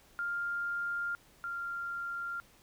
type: tone pair in turn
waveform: sine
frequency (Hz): 1400 / 1389.5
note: F6 / F6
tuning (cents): +4 / -9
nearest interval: unison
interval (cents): 13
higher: first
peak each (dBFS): -32 / -35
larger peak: first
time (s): 0.19-1.15 / 1.44-2.4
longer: neither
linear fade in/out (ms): 0
effects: pink hiss -62 dBFS RMS until 2.62 s

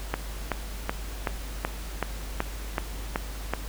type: click train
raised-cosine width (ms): 0.5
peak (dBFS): -10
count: 10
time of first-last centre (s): 0.14-3.536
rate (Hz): 2.65
effects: added 50 Hz sine -34 dBFS peak until 3.68 s + pink hiss -42 dBFS RMS until 3.68 s

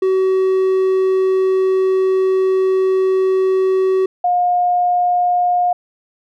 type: tone pair in turn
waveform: triangle / sine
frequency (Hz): 378.1 / 713.3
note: F#4 / F5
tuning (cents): +38 / +36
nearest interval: major seventh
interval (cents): 1098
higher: second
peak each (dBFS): -10 / -12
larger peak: first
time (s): 0.02-4.06 / 4.24-5.73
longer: first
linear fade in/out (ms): 5
effects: none

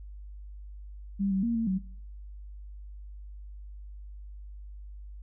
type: tone with pitch steps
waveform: sine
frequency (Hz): 197.7 / 191.7 / 233.3 / 227.2 / 188.3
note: G3 / G3 / A#3 / A#3 / F#3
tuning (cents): +15 / -38 / +2 / -44 / +31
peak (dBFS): -25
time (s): 1.19-1.79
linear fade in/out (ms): 20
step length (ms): 120
effects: noise-tail reverb RT60 0.6 s tail -22 dB re dry + added 50 Hz sine -41 dBFS peak until 5.22 s

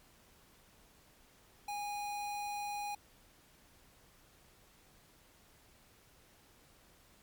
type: tone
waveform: square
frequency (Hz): 822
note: G#5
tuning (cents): -18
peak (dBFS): -38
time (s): 1.68-2.95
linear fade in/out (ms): 5
effects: pink hiss -64 dBFS RMS until 7.22 s + MP3 96 kbps

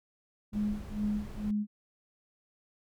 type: tone with tremolo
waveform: sine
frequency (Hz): 208.9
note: G#3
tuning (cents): +10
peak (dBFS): -27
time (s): 0.52-1.67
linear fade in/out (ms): 50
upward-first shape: sine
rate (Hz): 2.2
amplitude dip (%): 100
type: noise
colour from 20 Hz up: brown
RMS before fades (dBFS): -42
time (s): 0.53-1.51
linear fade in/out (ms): 5
effects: none

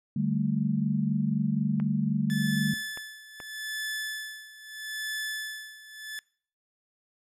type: chord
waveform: sine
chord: D suspended fourth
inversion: none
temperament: equal with one note detuned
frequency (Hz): 149.14 / 196 / 220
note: D3 / G3 / A3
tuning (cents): +27 / 0 / 0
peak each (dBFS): -29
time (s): 0.16-2.74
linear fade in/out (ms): 5
type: clicks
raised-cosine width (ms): 0.5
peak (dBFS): -26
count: 3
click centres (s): 1.8 / 2.974 / 3.402
type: tone with tremolo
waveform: sawtooth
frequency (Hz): 1737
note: A6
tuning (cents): -23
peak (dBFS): -27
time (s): 2.3-6.19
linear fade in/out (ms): 0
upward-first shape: sine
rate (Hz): 0.78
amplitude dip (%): 85
effects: noise-tail reverb RT60 0.5 s tail -23 dB re dry + resampled to 32000 Hz

